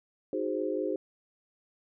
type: chord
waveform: sine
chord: Ab dominant seventh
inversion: second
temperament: equal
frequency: 311.1 / 370 / 415.3 / 523.3 Hz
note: Eb4 / Gb4 / Ab4 / C5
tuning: 0 / 0 / 0 / 0 cents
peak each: -34 dBFS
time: 0.33-0.96 s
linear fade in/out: 2 ms
effects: none